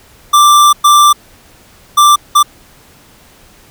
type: tone bursts at uneven times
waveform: square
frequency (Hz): 1178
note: D6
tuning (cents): +5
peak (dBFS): -4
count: 4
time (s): 0.33-0.73 / 0.84-1.13 / 1.97-2.16 / 2.35-2.43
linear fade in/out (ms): 10
effects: pink hiss -43 dBFS RMS until 3.7 s